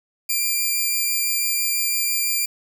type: tone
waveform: 5% pulse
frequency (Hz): 2379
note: D7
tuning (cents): +22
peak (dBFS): -10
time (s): 0.29-2.46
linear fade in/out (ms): 10
effects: none